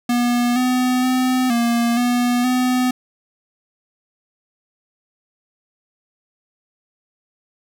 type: tone with pitch steps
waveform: square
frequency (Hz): 241.7 / 252.2 / 255.3 / 235.1 / 243.9 / 252.1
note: B3 / B3 / C4 / A#3 / B3 / B3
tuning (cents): -37 / +36 / -42 / +15 / -21 / +36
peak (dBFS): -16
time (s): 0.09-2.91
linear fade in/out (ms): 5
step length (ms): 470
effects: none